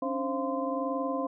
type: tone cluster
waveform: sine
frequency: 271.7 / 292.9 / 527 / 688 / 1033 Hz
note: C#4 / D4 / C5 / F5 / C6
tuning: -35 / -5 / +12 / -26 / -22 cents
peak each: -33 / -38 / -33 / -36 / -35 dBFS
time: 0.02-1.27 s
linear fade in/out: 5 ms
effects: none